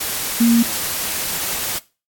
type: tone in noise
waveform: sine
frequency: 233.1 Hz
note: A#3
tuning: in tune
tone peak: -10 dBFS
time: 0.4-0.63 s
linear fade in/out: 10 ms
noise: white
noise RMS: -23 dBFS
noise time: 0-1.79 s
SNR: +10 dB
effects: noise-tail reverb RT60 0.3 s tail -19 dB re dry + AAC 64 kbps